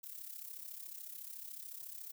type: noise with amplitude modulation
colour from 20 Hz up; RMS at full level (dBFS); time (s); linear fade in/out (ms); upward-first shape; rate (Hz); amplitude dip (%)
violet; -45; 0.03-2.12; 10; sine; 33.9; 70
effects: none